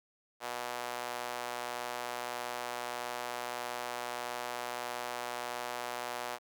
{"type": "tone with high-pass filter", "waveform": "sawtooth", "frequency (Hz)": 121.6, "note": "B2", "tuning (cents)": -26, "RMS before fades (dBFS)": -39, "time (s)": [0.4, 6.39], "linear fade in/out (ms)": 50, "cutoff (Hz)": 720, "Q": 1.4, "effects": []}